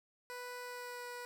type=tone with pitch glide; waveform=15% pulse; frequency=493.7 to 488.3 Hz; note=B4 to B4; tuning=-1 to -20 cents; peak=-37 dBFS; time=0.3-1.25 s; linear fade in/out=0 ms; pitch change=-19 cents; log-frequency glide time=0.61-1.08 s; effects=none